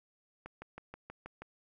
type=click train; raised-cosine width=0.5 ms; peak=-30 dBFS; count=7; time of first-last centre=0.46-1.42 s; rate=6.25 Hz; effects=none